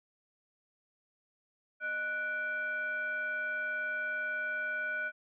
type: tone with frequency modulation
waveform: sine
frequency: 1477 Hz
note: F#6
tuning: 3 cents flat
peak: -32 dBFS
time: 1.8-5.12 s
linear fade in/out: 50 ms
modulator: 862 Hz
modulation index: 0.5
effects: none